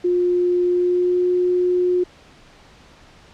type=tone with pitch glide; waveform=sine; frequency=355.6 to 359.5 Hz; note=F4 to F#4; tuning=+31 to -50 cents; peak=-15 dBFS; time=0.04-2.04 s; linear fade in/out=10 ms; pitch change=+19 cents; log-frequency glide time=0.7-1.24 s; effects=pink hiss -48 dBFS RMS until 3.33 s + low-pass 5000 Hz 12 dB/octave